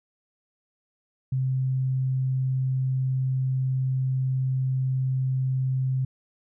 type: tone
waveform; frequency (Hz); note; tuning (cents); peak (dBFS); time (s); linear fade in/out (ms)
sine; 130.81; C3; 0; -22; 1.32-6.05; 5
effects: none